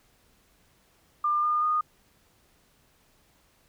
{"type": "tone with pitch steps", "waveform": "sine", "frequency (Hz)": [1198, 1213.3, 1228.8], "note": ["D6", "D#6", "D#6"], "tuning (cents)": [34, -44, -22], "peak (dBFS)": -22, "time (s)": [1.24, 1.81], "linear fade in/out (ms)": 5, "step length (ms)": 190, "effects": ["pink hiss -64 dBFS RMS until 3.68 s"]}